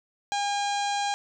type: harmonic tone with a mistuned harmonic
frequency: 810 Hz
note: G#5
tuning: 43 cents flat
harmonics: 1 / 2 / 3 / 4 / 5 / 6 / 7 / 8 / 9 / 10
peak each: -26 / -36 / -38 / -37 / -38 / -46 / -43 / -42 / -43 / -48 dBFS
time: 0.32-1.14 s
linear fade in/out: 0 ms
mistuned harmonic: 10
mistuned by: +16 cents
effects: none